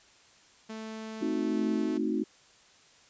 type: tone with pitch glide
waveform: sawtooth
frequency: 220 to 218.2 Hz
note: A3 to A3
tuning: 0 to -14 cents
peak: -34 dBFS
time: 0.69-1.98 s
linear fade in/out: 10 ms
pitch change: -14 cents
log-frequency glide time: 1.28-1.64 s
type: chord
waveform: sine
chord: A diminished seventh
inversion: none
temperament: equal with one note detuned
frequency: 220 / 261.6 / 311.1 / 365.7 Hz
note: A3 / C4 / Eb4 / Gb4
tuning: 0 / 0 / 0 / -20 cents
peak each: -32 / -33 / -31 / -34 dBFS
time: 1.21-2.24 s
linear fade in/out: 10 ms
effects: white hiss -59 dBFS RMS until 3.09 s + resampled to 16000 Hz